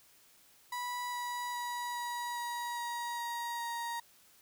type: tone with pitch steps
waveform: 35% pulse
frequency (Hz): 981 / 974.8 / 968.6 / 962.5 / 956.4 / 950.3 / 944.3 / 938.3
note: B5 / B5 / B5 / B5 / A#5 / A#5 / A#5 / A#5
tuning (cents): -12 / -23 / -34 / -45 / +44 / +33 / +22 / +11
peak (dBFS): -34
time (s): 0.72-4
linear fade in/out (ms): 5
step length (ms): 410
effects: white hiss -63 dBFS RMS until 4.41 s